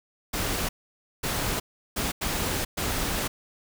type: noise bursts at uneven times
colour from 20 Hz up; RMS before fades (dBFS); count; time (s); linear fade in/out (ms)
pink; -28; 5; 0.33-0.69 / 1.23-1.6 / 1.96-2.12 / 2.21-2.65 / 2.77-3.28; 10
effects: none